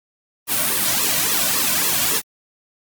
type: noise with flanger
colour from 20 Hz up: white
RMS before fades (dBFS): -19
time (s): 0.47-2.22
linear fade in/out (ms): 50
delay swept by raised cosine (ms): 1.3 to 2.4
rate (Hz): 3.6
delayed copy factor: -0.95
effects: Opus 32 kbps